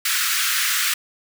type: high-pass noise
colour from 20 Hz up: pink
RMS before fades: -21 dBFS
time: 0.05-0.94 s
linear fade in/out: 5 ms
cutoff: 1300 Hz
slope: 48 dB/octave
effects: none